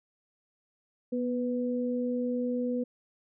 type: tone pair together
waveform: sine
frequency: 244.7 / 495.4 Hz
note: B3 / B4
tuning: -16 / +5 cents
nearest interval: octave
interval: 1221 cents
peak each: -29 / -32 dBFS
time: 1.12-2.84 s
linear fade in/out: 10 ms
effects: none